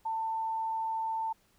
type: tone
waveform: sine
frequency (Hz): 893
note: A5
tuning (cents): +25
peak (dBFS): -30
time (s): 0.05-1.33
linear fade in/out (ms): 10
effects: pink hiss -68 dBFS RMS until 1.58 s